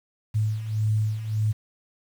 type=beating tone pair; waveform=sine; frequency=106.6 / 108.3 Hz; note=G#2 / A2; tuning=+46 / -27 cents; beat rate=1.7 Hz; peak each=-28 / -23 dBFS; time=0.34-1.53 s; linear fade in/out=20 ms; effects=8-bit